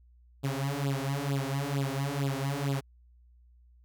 sawtooth tone with flanger, 138.59 Hz, C#3, in tune, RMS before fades -31 dBFS, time 0.43-2.81 s, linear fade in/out 20 ms, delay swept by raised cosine 0.24 to 6.24 ms, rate 2.2 Hz, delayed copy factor +1, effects added 60 Hz sine -56 dBFS peak until 3.84 s

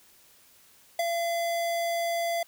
square tone with ADSR envelope, 680 Hz, F5, 46 cents flat, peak -23 dBFS, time 0.99-2.43 s, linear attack 4 ms, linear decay 25 ms, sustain -4 dB, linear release 4 ms, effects white hiss -58 dBFS RMS until 2.47 s

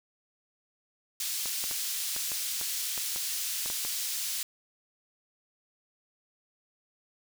pink high-pass noise, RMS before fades -33 dBFS, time 1.2-4.43 s, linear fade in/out 2 ms, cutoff 4200 Hz, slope 12 dB/octave
clicks, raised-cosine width 0.5 ms, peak -25 dBFS, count 11, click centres 1.458 / 1.64 / 1.712 / 2.164 / 2.318 / 2.613 / 2.978 / 3.161 / 3.66 / 3.701 / 3.85 s
effects none

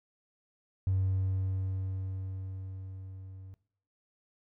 triangle tone with level ramp, 95 Hz, F#2, 46 cents sharp, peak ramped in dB -22 to -43 dBFS, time 0.87-3.54 s, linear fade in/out 0 ms, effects noise-tail reverb RT60 0.5 s tail -19 dB re dry + tanh soft clip ceiling -21 dBFS

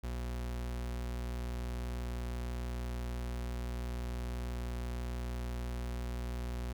40% pulse tone, 60.4 Hz, B1, 38 cents flat, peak -35 dBFS, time 0.03-6.73 s, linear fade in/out 10 ms, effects none

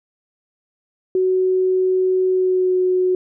sine tone with pitch glide, 372.3 to 367.6 Hz, F#4 to F#4, +11 to -11 cents, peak -14 dBFS, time 1.15-3.15 s, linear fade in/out 2 ms, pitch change -22 cents, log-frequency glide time 2.29-2.78 s, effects none

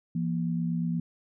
sine tone pair together, 169.04 / 237.6 Hz, E3 / A#3, +44 / +33 cents, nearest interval tritone, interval 589 cents, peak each -27 / -32 dBFS, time 0.15-1 s, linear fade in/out 5 ms, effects none

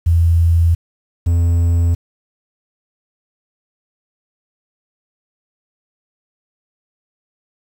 sine / triangle tone pair in turn, 84 / 85.37 Hz, E2 / F2, +33 / -39 cents, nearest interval unison, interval 28 cents, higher second, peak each -9 dBFS, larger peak neither, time 0.06-0.75 / 1.26-1.95 s, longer neither, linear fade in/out 10 ms, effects 7-bit

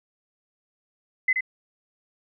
sine tone with echo, 2036 Hz, C7, 48 cents flat, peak -17 dBFS, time 1.28-1.33 s, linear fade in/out 5 ms, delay 78 ms, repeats 1, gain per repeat -5 dB, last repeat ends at 1.408 s, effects none

